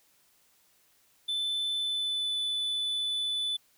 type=tone with pitch glide; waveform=triangle; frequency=3520 to 3488 Hz; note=A7 to A7; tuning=0 to -16 cents; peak=-27 dBFS; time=1.28-3.57 s; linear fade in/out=10 ms; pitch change=-16 cents; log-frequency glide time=1.74-2.39 s; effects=white hiss -66 dBFS RMS until 3.77 s